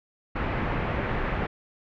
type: low-pass noise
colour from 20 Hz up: pink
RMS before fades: -28 dBFS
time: 0.35-1.47 s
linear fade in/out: 10 ms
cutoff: 2300 Hz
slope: 24 dB/octave
effects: none